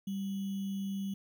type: tone with sample-and-hold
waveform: sine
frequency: 196 Hz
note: G3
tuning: in tune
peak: -33 dBFS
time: 0.07-1.14 s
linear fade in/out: 5 ms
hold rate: 3150 Hz
effects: none